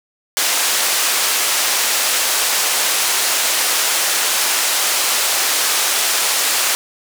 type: band-pass noise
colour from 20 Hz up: white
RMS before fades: -17 dBFS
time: 0.37-6.75 s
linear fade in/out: 0 ms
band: 510 to 10000 Hz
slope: 12 dB/octave
effects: none